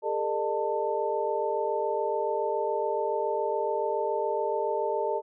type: tone cluster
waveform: sine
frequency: 406.7 / 453.8 / 604 / 890 Hz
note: G#4 / A#4 / D5 / A5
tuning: -36 / -47 / +48 / +20 cents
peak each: -31 dBFS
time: 0.02-5.22 s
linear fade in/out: 50 ms
effects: none